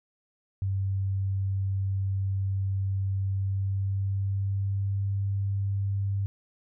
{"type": "tone with pitch glide", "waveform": "sine", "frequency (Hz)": [97, 98.92], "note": ["G2", "G2"], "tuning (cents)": [-18, 16], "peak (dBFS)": -25, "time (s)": [0.62, 6.26], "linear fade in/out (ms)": 0, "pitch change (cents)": 34, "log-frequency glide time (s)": [3.27, 5.1], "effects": []}